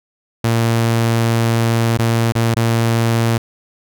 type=tone with dropouts; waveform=sawtooth; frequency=115.2 Hz; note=A#2; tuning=20 cents flat; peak=-9 dBFS; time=0.44-3.38 s; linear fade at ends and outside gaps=5 ms; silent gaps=1.974-1.989 / 2.322-2.352 / 2.545-2.564 s; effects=none